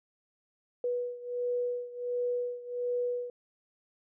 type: beating tone pair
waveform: sine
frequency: 488.5 / 489.9 Hz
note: B4 / B4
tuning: -19 / -14 cents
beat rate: 1.4 Hz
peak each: -32 / -35 dBFS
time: 0.84-3.3 s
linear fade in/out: 2 ms
effects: none